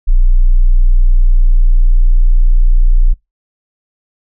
sine tone, 29.9 Hz, A#0, 45 cents sharp, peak -4 dBFS, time 0.07-3.14 s, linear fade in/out 20 ms, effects noise-tail reverb RT60 0.2 s tail -24 dB re dry

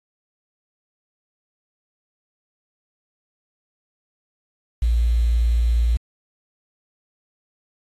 sine tone with quantisation, 58.1 Hz, A#1, 5 cents flat, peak -15 dBFS, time 4.82-5.97 s, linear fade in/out 5 ms, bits 7, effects AAC 32 kbps

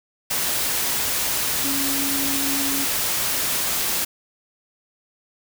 sine tone in noise, 276.7 Hz, C#4, 3 cents flat, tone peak -27 dBFS, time 1.64-2.85 s, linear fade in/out 10 ms, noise white, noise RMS -23 dBFS, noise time 0.3-4.05 s, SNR -7 dB, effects none

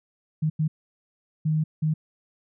sine tone bursts at uneven times, 155.56 Hz, D#3, in tune, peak -20 dBFS, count 4, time 0.42-0.5 / 0.59-0.68 / 1.45-1.64 / 1.82-1.94 s, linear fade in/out 10 ms, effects none

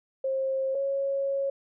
sine tone pair in turn, 533 / 550.2 Hz, C5 / C#5, +32 / -13 cents, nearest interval minor second, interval 55 cents, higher second, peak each -25 dBFS, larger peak neither, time 0.24-0.75 / 0.75-1.5 s, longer second, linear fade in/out 5 ms, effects none

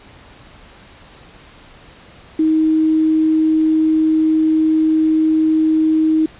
sine tone with quantisation, 315.3 Hz, D#4, 23 cents sharp, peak -11 dBFS, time 2.39-6.26 s, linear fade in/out 5 ms, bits 6, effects pink hiss -43 dBFS RMS until 6.39 s + resampled to 8000 Hz

